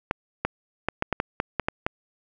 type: clicks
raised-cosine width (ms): 0.5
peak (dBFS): -8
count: 10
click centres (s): 0.111 / 0.45 / 0.886 / 1.024 / 1.127 / 1.201 / 1.401 / 1.597 / 1.685 / 1.865
effects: none